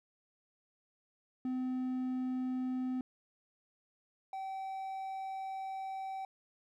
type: tone pair in turn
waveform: triangle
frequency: 255.6 / 769.5 Hz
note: C4 / G5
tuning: -40 / -32 cents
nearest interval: octave + perfect fifth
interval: 1908 cents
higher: second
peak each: -31 / -36 dBFS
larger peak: first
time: 1.45-3.01 / 4.33-6.25 s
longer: second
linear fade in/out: 2 ms
effects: none